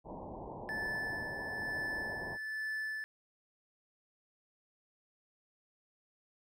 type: low-pass noise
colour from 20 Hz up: white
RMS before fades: -45 dBFS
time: 0.04-2.38 s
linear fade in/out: 50 ms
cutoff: 980 Hz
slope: 96 dB/octave
type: tone with tremolo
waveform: triangle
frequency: 1746 Hz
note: A6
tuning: 14 cents flat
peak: -33 dBFS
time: 0.69-3.04 s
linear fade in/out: 0 ms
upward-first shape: sine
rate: 1.1 Hz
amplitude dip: 45%
effects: none